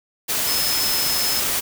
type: tone in noise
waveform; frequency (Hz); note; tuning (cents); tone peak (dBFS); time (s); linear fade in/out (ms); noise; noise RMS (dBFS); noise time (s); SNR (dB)
sine; 5180; E8; -31; -23; 0.46-1.41; 20; white; -22; 0.28-1.61; -4
effects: none